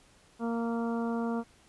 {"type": "harmonic tone", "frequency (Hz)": 231.9, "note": "A#3", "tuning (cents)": -9, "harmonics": [1, 2, 3, 4, 5, 6], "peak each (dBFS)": [-30, -36, -40, -42, -44, -46], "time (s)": [0.39, 1.44], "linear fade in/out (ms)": 50, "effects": ["pink hiss -61 dBFS RMS until 1.68 s", "resampled to 24000 Hz"]}